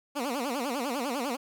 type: tone with vibrato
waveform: 15% pulse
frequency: 261.6 Hz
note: C4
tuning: in tune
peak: -23 dBFS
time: 0.15-1.37 s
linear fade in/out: 20 ms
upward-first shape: sine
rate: 10 Hz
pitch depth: 210 cents each way
effects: none